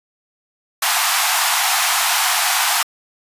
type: high-pass noise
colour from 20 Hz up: pink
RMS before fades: -17 dBFS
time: 0.82-2.83 s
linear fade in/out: 5 ms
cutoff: 700 Hz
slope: 96 dB/octave
effects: resampled to 32000 Hz